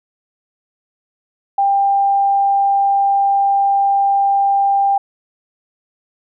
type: tone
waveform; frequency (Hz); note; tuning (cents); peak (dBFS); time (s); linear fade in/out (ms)
sine; 794; G5; +22; -11; 1.58-4.98; 5
effects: none